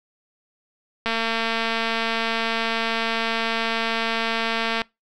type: click train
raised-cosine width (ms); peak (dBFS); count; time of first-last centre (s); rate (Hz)
0.3; -8; 854; 1.06-4.818; 227
effects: noise-tail reverb RT60 0.2 s tail -23 dB re dry